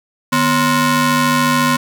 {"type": "ring-modulated tone", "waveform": "sawtooth", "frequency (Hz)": 400, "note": "G4", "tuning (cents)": 35, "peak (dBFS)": -5, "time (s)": [0.32, 1.77], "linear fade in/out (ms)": 10, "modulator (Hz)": 647, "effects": []}